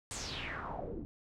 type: noise with low-pass filter sweep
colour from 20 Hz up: pink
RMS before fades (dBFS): -41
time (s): 0.11-1.05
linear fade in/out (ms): 0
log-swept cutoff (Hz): 8800 to 260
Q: 4.3
effects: none